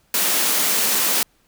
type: high-pass noise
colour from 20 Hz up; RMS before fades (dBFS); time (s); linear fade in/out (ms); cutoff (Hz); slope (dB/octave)
white; -19; 0.14-1.23; 2; 170; 96
effects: pink hiss -61 dBFS RMS until 1.47 s